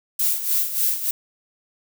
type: noise with tremolo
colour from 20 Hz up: violet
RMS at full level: -19 dBFS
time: 0.19-1.11 s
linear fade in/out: 5 ms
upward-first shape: sine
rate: 3.4 Hz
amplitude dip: 70%
effects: none